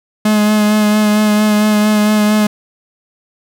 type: tone with vibrato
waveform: 45% pulse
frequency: 211.5 Hz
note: G#3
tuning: 32 cents sharp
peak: -9 dBFS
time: 0.25-2.47 s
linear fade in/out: 5 ms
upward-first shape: sine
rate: 4.4 Hz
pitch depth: 19 cents each way
effects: none